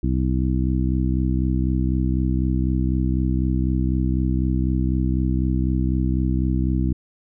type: harmonic tone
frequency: 64 Hz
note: C2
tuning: 38 cents flat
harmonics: 1 / 2 / 3 / 4 / 5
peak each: -21 / -24 / -26 / -27 / -28 dBFS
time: 0.03-6.93 s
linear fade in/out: 5 ms
effects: none